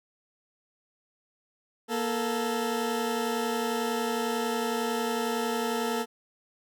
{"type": "tone pair together", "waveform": "20% pulse", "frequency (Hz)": [235.5, 440], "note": ["A#3", "A4"], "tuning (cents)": [18, 0], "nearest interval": "major seventh", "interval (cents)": 1082, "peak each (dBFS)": -25, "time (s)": [1.88, 6.06], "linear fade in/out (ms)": 50, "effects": []}